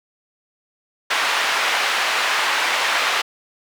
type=band-pass noise; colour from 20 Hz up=white; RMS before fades=-20 dBFS; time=1.1-3.22 s; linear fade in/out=10 ms; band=760 to 2500 Hz; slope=12 dB/octave; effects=none